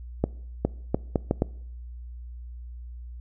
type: accelerating click train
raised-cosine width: 2 ms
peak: -8 dBFS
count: 6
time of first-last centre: 0.24-1.421 s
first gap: 410 ms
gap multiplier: 0.72
effects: noise-tail reverb RT60 0.7 s tail -23 dB re dry + added 60 Hz sine -37 dBFS peak until 3.2 s